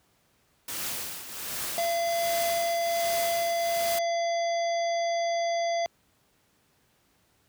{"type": "noise with tremolo", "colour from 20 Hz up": "white", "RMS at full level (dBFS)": -32, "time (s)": [0.68, 3.99], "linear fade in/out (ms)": 5, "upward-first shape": "triangle", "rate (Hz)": 1.3, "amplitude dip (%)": 70}
{"type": "harmonic tone", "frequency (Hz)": 680, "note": "F5", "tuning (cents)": -46, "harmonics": [1, 3, 5, 7, 9], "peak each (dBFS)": [-25, -37, -42, -41, -43], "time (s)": [1.78, 5.86], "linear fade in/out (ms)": 0}
{"effects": ["pink hiss -67 dBFS RMS until 7.48 s", "high-pass 60 Hz 12 dB/octave"]}